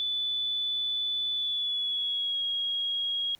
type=tone with pitch glide; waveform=sine; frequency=3482 to 3290 Hz; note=A7 to G#7; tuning=-19 to -17 cents; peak=-27 dBFS; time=0-3.35 s; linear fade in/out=0 ms; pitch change=-98 cents; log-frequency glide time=1.33-2.44 s; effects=pink hiss -62 dBFS RMS until 3.39 s